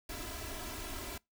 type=noise with comb filter; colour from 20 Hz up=pink; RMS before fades=-42 dBFS; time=0.09-1.18 s; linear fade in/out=5 ms; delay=3 ms; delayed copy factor=+0.8; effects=noise-tail reverb RT60 0.2 s tail -25 dB re dry